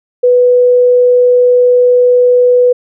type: tone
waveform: sine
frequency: 493.9 Hz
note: B4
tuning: in tune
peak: -4 dBFS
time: 0.23-2.73 s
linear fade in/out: 10 ms
effects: none